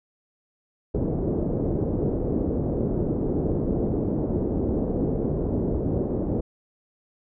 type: low-pass noise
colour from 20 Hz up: white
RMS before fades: -25 dBFS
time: 0.94-6.41 s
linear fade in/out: 10 ms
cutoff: 440 Hz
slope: 24 dB/octave
effects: none